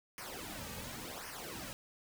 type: noise with flanger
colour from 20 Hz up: pink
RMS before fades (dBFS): -45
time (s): 0.18-1.73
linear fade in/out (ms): 0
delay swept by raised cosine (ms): 0.26 to 2.96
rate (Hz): 0.91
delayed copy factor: -0.75
effects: none